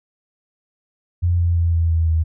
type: tone with pitch steps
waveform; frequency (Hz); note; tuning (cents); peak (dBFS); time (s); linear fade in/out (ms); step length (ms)
sine; 87.31 / 85.91 / 84.53 / 83.17 / 81.84 / 80.53; F2 / F2 / E2 / E2 / E2 / E2; 0 / -28 / +44 / +16 / -12 / -40; -14; 1.22-2.24; 20; 170
effects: none